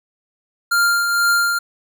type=tone with tremolo; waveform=square; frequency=1396.9 Hz; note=F6; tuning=in tune; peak=-13 dBFS; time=0.71-1.59 s; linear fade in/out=10 ms; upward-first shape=triangle; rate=2.1 Hz; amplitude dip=45%; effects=none